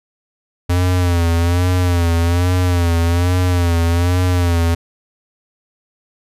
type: tone with vibrato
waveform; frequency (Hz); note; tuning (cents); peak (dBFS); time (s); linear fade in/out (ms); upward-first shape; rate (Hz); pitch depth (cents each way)
square; 87.31; F2; 0; -13; 0.69-4.75; 10; sine; 1.2; 69
effects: resampled to 32000 Hz